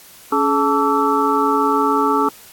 sine tone cluster, 279.9 / 426.2 / 880 / 1148 / 1322 Hz, C#4 / G#4 / A5 / D6 / E6, +17 / +45 / 0 / -40 / +5 cents, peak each -20 dBFS, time 0.32-2.29 s, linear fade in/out 5 ms, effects white hiss -43 dBFS RMS until 2.52 s + AAC 64 kbps

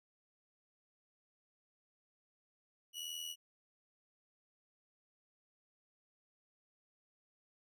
sawtooth tone with amplitude modulation, 2925 Hz, F#7, 21 cents flat, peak -36 dBFS, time 2.93-3.36 s, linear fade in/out 50 ms, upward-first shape sine, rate 81.4 Hz, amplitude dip 60%, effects none

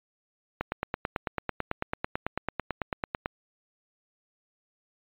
click train, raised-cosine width 0.5 ms, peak -13 dBFS, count 25, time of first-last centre 0.61-3.259 s, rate 9.06 Hz, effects resampled to 8000 Hz

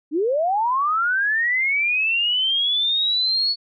sine linear sweep, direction up, 278.3 to 4435 Hz, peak -17 dBFS, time 0.11-3.56 s, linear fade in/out 50 ms, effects MP3 64 kbps

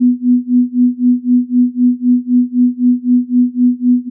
sine tone with tremolo, 246.9 Hz, B3, in tune, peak -5 dBFS, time 0-4.1 s, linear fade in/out 20 ms, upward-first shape sine, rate 3.9 Hz, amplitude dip 95%, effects none

